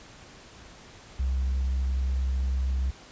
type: tone with tanh clipping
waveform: triangle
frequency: 65.41 Hz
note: C2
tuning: in tune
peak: -24 dBFS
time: 1.19-2.91 s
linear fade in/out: 10 ms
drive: 6 dB
effects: pink hiss -49 dBFS RMS until 3.11 s + resampled to 16000 Hz